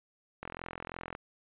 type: click train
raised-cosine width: 0.5 ms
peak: -24 dBFS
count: 32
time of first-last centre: 0.43-1.151 s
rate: 43 Hz
effects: resampled to 8000 Hz